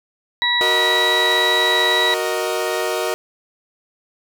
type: harmonic tone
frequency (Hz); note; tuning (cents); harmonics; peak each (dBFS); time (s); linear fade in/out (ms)
970; B5; -31; 1 / 2 / 4; -24 / -19 / -18; 0.42-2.14; 0
type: chord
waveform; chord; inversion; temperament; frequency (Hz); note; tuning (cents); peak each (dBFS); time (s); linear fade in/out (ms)
sawtooth; D# minor; first; equal; 370 / 466.2 / 622.3; F#4 / A#4 / D#5; 0 / 0 / 0; -20; 0.61-3.14; 0
effects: none